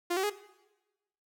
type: tone with pitch steps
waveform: sawtooth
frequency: 349.2 / 380.8 / 415.3 Hz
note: F4 / F#4 / G#4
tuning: 0 / +50 / 0 cents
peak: -24 dBFS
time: 0.1-0.301 s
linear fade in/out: 10 ms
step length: 67 ms
effects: noise-tail reverb RT60 1.0 s tail -17 dB re dry